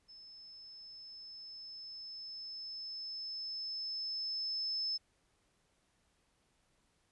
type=tone with level ramp; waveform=sine; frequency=5240 Hz; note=E8; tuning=11 cents flat; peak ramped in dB=-52 to -33 dBFS; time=0.08-4.98 s; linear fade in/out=20 ms; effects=pink hiss -75 dBFS RMS until 7.11 s + resampled to 24000 Hz